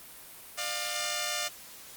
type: tone pair together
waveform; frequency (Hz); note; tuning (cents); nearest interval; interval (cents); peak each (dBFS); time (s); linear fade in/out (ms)
5% pulse; 599 / 706; D5 / F5; +34 / +19; minor third; 285; -22; 0.57-1.49; 20
effects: white hiss -48 dBFS RMS until 1.96 s + Opus 32 kbps